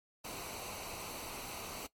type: noise with comb filter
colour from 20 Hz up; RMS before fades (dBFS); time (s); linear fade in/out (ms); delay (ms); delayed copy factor
pink; -44; 0.24-1.87; 10; 0.58; -0.6
effects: noise-tail reverb RT60 0.1 s tail -18 dB re dry + MP3 64 kbps